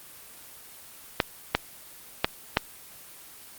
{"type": "clicks", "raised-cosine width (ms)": 0.3, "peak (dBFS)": -3, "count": 4, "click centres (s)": [1.202, 1.55, 2.245, 2.571], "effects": ["white hiss -47 dBFS RMS until 3.58 s", "Opus 24 kbps"]}